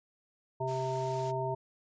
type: harmonic tone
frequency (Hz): 130.81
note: C3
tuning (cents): 0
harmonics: 1 / 3 / 5 / 7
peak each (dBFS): -36 / -36 / -36 / -36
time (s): 0.6-1.55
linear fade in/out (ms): 10
type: noise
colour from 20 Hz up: white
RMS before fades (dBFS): -48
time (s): 0.67-1.32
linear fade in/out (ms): 20
effects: resampled to 16000 Hz